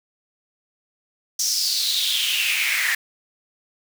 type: noise with high-pass filter sweep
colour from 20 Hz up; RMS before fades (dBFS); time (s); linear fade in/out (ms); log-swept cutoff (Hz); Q
pink; -22; 1.39-2.95; 5; 5800 to 1800; 6
effects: none